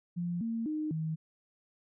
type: tone with pitch steps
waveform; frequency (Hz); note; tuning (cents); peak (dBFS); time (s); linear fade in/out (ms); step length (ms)
sine; 173.9 / 228.1 / 307.3 / 158.6; F3 / A#3 / D#4 / D#3; -7 / -37 / -21 / +33; -31; 0.16-1.16; 20; 250
effects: none